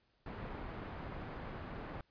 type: low-pass noise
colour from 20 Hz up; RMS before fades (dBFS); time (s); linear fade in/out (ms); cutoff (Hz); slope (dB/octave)
pink; -45; 0.26-2.01; 2; 1600; 12
effects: pink hiss -75 dBFS RMS until 2.1 s + resampled to 11025 Hz